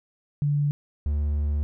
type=tone pair in turn; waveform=sine / triangle; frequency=145.3 / 73.54 Hz; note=D3 / D2; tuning=-18 / +3 cents; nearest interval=octave; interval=1179 cents; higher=first; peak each=-20 / -20 dBFS; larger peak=neither; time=0.42-0.71 / 1.06-1.63 s; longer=second; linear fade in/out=0 ms; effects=none